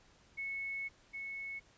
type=tone pair in turn; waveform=sine; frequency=2200 / 2200 Hz; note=C#7 / C#7; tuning=-14 / -14 cents; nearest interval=unison; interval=0 cents; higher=neither; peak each=-37 / -40 dBFS; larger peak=first; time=0.37-0.89 / 1.13-1.6 s; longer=first; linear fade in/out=20 ms; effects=pink hiss -65 dBFS RMS until 1.77 s + resampled to 16000 Hz